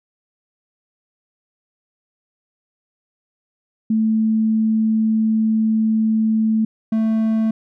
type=tone pair in turn; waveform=sine / triangle; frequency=220 / 221.3 Hz; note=A3 / A3; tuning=0 / +10 cents; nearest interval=unison; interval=10 cents; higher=second; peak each=-14 / -13 dBFS; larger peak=second; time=3.9-6.65 / 6.92-7.51 s; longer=first; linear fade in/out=5 ms; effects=none